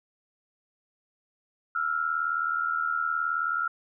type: tone pair together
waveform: sine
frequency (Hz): 1331 / 1410.1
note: E6 / F6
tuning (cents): +16 / +16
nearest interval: minor second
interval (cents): 100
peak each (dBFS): -28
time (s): 1.75-3.68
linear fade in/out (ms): 5
effects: none